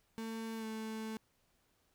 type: tone with pitch glide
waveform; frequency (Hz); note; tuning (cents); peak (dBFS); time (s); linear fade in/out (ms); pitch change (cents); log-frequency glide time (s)
35% pulse; 224.6 to 220; A3 to A3; +36 to 0; -38; 0.18-1.17; 0; -36; 0.58-0.65
effects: pink hiss -75 dBFS RMS until 1.94 s